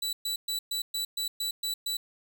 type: tone bursts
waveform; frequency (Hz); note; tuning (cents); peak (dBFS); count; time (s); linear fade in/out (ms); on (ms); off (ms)
sawtooth; 3951; B7; 0; -26; 9; 0.02-1.97; 5; 110; 120
effects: none